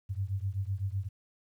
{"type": "beating tone pair", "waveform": "sine", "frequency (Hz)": [94.1, 102], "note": ["F#2", "G#2"], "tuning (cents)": [30, -31], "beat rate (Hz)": 7.9, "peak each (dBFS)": [-33, -34], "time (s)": [0.09, 1.09], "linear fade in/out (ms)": 20, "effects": ["11-bit"]}